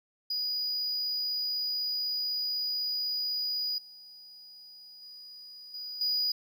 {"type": "tone with level steps", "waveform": "triangle", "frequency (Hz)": 4918, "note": "D#8", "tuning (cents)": -21, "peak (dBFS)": [-28, -47, -44, -36, -25], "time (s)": [0.3, 6.32], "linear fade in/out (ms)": 5, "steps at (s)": [3.78, 5.02, 5.74, 6.01], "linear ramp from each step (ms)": 2, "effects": ["11-bit"]}